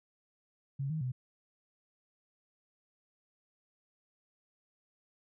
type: tone with pitch steps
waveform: sine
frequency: 137.7 / 157.4 / 127 Hz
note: C#3 / D#3 / B2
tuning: -11 / +20 / +49 cents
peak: -32 dBFS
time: 0.79-1.12 s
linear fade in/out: 10 ms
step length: 110 ms
effects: none